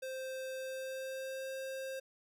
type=tone with pitch glide; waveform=square; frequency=523.3 to 530.9 Hz; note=C5 to C5; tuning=0 to +25 cents; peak=-40 dBFS; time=0.02-2 s; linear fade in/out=10 ms; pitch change=+25 cents; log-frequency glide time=0.56-1.52 s; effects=none